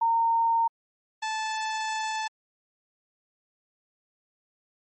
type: tone pair in turn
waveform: sine / sawtooth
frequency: 918 / 873.8 Hz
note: A#5 / A5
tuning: -27 / -12 cents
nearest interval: minor second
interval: 85 cents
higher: first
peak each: -20 / -24 dBFS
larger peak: first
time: 0.01-0.68 / 1.22-2.28 s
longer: second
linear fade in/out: 10 ms
effects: MP3 32 kbps